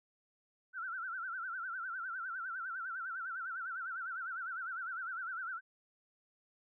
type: tone with vibrato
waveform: sine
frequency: 1438 Hz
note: F#6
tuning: 50 cents flat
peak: -38 dBFS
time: 0.73-5.61 s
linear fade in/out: 50 ms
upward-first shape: sine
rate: 9.9 Hz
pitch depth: 140 cents each way
effects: none